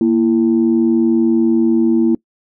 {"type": "tone pair together", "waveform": "sine", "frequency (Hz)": [233.1, 333.4], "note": ["A#3", "E4"], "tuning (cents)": [0, 20], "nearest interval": "tritone", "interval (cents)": 620, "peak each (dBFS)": -12, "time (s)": [0.01, 2.15], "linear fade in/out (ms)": 2, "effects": ["noise-tail reverb RT60 0.1 s tail -23 dB re dry", "tanh soft clip ceiling -4 dBFS"]}